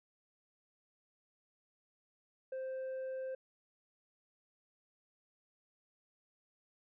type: tone with tanh clipping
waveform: triangle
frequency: 523.3 Hz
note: C5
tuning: in tune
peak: -39 dBFS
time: 2.52-3.35 s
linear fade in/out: 5 ms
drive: 8 dB
effects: none